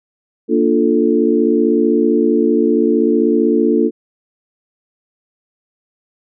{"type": "chord", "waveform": "sine", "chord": "Bb major seventh", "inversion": "none", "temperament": "equal", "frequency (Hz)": [233.1, 293.7, 349.2, 440], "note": ["Bb3", "D4", "F4", "A4"], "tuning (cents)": [0, 0, 0, 0], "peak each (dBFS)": -16, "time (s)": [0.48, 3.91], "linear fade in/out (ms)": 50, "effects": []}